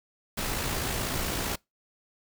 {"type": "noise with amplitude modulation", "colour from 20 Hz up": "pink", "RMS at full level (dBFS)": -29, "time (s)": [0.37, 1.56], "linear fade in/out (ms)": 10, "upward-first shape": "sine", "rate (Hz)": 56.1, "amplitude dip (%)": 35, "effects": ["noise-tail reverb RT60 0.2 s tail -25 dB re dry"]}